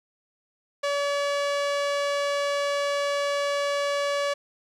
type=tone with low-pass filter; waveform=sawtooth; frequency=570 Hz; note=C#5; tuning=48 cents sharp; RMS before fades=-26 dBFS; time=0.83-4.34 s; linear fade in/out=10 ms; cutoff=6300 Hz; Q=0.69; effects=10-bit